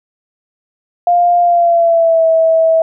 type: tone with pitch glide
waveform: sine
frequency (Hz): 701 to 650.3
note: F5 to E5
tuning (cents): +6 to -24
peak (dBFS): -7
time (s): 1.07-2.82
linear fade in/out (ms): 2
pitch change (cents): -130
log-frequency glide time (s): 1.41-2.26
effects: none